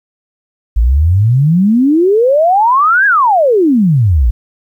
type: exponential two-way sweep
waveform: sine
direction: up then down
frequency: 52.3 to 1679 to 52.3 Hz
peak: -6 dBFS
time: 0.76-4.31 s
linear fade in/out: 10 ms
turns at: 3.06 s
effects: 8-bit